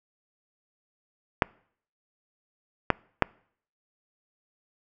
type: clicks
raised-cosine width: 0.5 ms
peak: -3 dBFS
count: 3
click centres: 1.422 / 2.903 / 3.223 s
effects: noise-tail reverb RT60 0.6 s tail -26 dB re dry